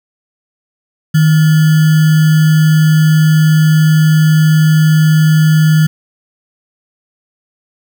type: tone with sample-and-hold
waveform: sine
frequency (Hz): 156.4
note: D#3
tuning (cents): +9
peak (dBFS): -5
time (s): 1.14-5.87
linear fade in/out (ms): 10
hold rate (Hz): 1575
effects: none